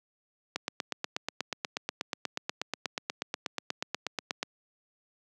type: click train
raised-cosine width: 0.2 ms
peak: -13 dBFS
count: 33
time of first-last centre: 0.56-4.429 s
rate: 8.27 Hz
effects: high-pass 200 Hz 12 dB/octave